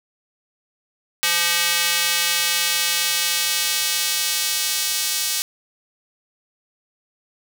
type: tone with high-pass filter sweep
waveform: square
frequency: 172.1 Hz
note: F3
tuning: 25 cents flat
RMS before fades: -21 dBFS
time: 1.23-5.42 s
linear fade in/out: 0 ms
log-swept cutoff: 2300 to 4600 Hz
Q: 0.8
effects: none